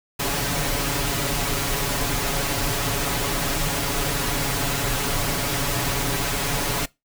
pink noise with comb filter, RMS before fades -24 dBFS, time 0.19-6.86 s, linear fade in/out 10 ms, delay 7.1 ms, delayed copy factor +0.95, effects noise-tail reverb RT60 0.2 s tail -21 dB re dry

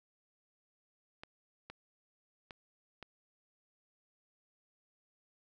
clicks, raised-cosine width 0.3 ms, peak -30 dBFS, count 4, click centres 1.235 / 1.7 / 2.508 / 3.027 s, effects none

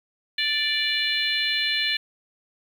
harmonic tone, 587 Hz, D5, 1 cent flat, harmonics 3 / 4 / 5 / 6 / 7, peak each -28 / -28 / -28 / -28 / -28 dBFS, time 0.38-1.97 s, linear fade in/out 5 ms, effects 8-bit

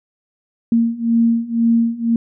sine beating tone pair, 230 / 232 Hz, A#3 / A#3, -23 / -8 cents, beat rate 2 Hz, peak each -17 / -15 dBFS, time 0.72-2.16 s, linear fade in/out 2 ms, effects none

